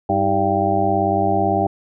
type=harmonic tone with a mistuned harmonic; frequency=98 Hz; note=G2; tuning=in tune; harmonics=1 / 2 / 3 / 4 / 6 / 7 / 8; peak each=-25 / -25 / -24 / -24 / -26 / -21 / -20 dBFS; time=0.09-1.67 s; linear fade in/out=5 ms; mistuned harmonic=3; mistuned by=+110 cents; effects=none